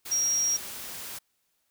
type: tone in noise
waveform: sine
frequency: 5650 Hz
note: F8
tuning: 19 cents sharp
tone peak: -23 dBFS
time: 0.11-0.57 s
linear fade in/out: 10 ms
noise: white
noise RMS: -39 dBFS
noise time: 0.05-1.19 s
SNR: +13 dB
effects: white hiss -74 dBFS RMS until 1.7 s